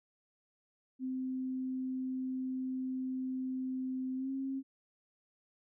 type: tone with pitch glide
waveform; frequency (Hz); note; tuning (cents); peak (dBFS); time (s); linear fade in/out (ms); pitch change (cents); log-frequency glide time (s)
sine; 259 to 268.3; C4 to C4; -17 to +44; -34; 0.99-4.63; 50; +61; 4.16-4.3
effects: none